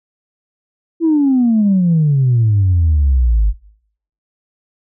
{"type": "exponential sweep", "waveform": "sine", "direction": "down", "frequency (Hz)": [337.6, 48.33], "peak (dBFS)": -8, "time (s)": [1, 3.54], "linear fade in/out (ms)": 50, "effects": ["noise-tail reverb RT60 0.7 s tail -23 dB re dry", "tanh soft clip ceiling -6 dBFS"]}